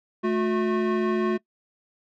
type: tone pair together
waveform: square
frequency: 218 / 361.4 Hz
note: A3 / F#4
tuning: -16 / -41 cents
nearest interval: major sixth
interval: 875 cents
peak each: -26 / -24 dBFS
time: 0.23-1.38 s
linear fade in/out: 20 ms
effects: noise-tail reverb RT60 0.1 s tail -22 dB re dry + low-pass 2000 Hz 12 dB/octave